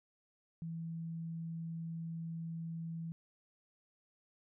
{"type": "tone", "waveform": "sine", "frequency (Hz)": 164.81, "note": "E3", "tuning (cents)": 0, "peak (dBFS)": -39, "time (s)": [0.62, 3.12], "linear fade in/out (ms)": 0, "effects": []}